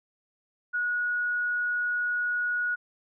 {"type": "tone", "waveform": "sine", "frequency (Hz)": 1456, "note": "F#6", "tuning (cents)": -28, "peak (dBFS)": -25, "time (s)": [0.73, 2.76], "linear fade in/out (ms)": 20, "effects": []}